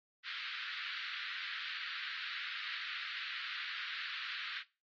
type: band-pass noise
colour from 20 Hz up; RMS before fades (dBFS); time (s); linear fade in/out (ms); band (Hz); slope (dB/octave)
pink; -43; 0.23-4.64; 50; 1400 to 4200; 48
effects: noise-tail reverb RT60 0.3 s tail -19 dB re dry + AAC 32 kbps